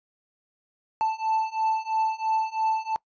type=beating tone pair; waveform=triangle; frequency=880 / 883 Hz; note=A5 / A5; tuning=0 / +6 cents; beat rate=3 Hz; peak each=-25 / -24 dBFS; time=1.01-2.96 s; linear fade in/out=0 ms; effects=noise-tail reverb RT60 0.1 s tail -22 dB re dry + resampled to 16000 Hz